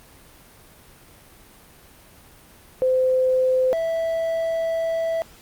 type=tone pair in turn; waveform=sine / triangle; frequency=515 / 657.5 Hz; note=C5 / E5; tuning=-28 / -5 cents; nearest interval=major third; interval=423 cents; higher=second; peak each=-16 / -19 dBFS; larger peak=first; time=2.82-3.73 / 3.73-5.22 s; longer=second; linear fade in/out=0 ms; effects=pink hiss -49 dBFS RMS until 5.41 s + Opus 32 kbps